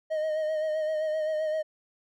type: tone with vibrato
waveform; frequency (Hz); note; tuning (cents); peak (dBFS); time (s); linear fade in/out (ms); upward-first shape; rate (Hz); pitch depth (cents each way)
triangle; 622.3; D#5; 0; -24; 0.1-1.63; 20; sine; 7.7; 33
effects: none